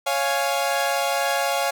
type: chord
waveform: sawtooth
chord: Db major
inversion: none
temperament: equal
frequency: 554.4 / 698.5 / 830.6 Hz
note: Db5 / F5 / Ab5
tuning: 0 / 0 / 0 cents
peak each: -21 / -21 / -22 dBFS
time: 0.06-1.71 s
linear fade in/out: 10 ms
effects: none